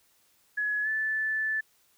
sine tone with pitch glide, 1691 to 1749.6 Hz, G#6 to A6, +31 to -10 cents, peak -26 dBFS, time 0.57-1.61 s, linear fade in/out 10 ms, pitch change +59 cents, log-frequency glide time 0.83-0.88 s, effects white hiss -66 dBFS RMS until 1.97 s

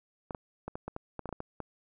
clicks, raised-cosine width 1 ms, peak -23 dBFS, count 12, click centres 0.308 / 0.348 / 0.68 / 0.755 / 0.88 / 0.964 / 1.193 / 1.257 / 1.291 / 1.327 / 1.404 / 1.603 s, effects none

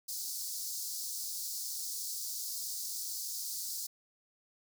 pink high-pass noise, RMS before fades -39 dBFS, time 0.08-3.87 s, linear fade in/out 10 ms, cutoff 4500 Hz, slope 48 dB/octave, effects none

